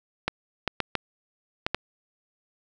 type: clicks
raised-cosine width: 0.3 ms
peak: -8 dBFS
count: 6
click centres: 0.28 / 0.677 / 0.803 / 0.953 / 1.665 / 1.746 s
effects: none